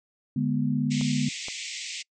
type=chord; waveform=sine; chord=G# diminished; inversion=second; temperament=equal with one note detuned; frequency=146.83 / 207.7 / 245.1 Hz; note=D3 / G#3 / B3; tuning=0 / 0 / -13 cents; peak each=-27 / -29 / -26 dBFS; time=0.36-1.29 s; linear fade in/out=5 ms
type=band-pass noise; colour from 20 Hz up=pink; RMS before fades=-36 dBFS; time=0.9-2.03 s; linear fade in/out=20 ms; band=2000 to 8000 Hz; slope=96 dB/octave
type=clicks; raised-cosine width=1 ms; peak=-26 dBFS; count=2; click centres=1.012 / 1.484 s
effects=noise-tail reverb RT60 0.1 s tail -26 dB re dry